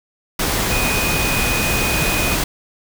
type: tone in noise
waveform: sine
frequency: 2489 Hz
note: D#7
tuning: in tune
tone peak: -22 dBFS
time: 0.71-2.35 s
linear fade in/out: 5 ms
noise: pink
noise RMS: -19 dBFS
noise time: 0.39-2.44 s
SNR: -6 dB
effects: none